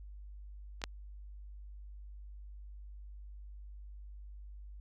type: clicks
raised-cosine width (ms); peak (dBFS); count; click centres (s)
0.2; -28 / -16; 2; 0.817 / 0.839
effects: added 50 Hz sine -46 dBFS peak until 4.8 s